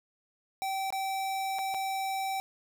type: tone with dropouts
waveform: square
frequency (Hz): 773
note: G5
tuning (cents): -24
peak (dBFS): -31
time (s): 0.62-2.4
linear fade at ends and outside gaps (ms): 0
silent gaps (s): 0.904-0.925 / 1.586-1.59 / 1.741-1.745
effects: none